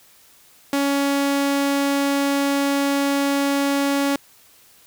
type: tone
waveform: sawtooth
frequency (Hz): 280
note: C#4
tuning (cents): +18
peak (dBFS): -14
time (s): 0.73-4.16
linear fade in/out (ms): 2
effects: white hiss -52 dBFS RMS until 4.86 s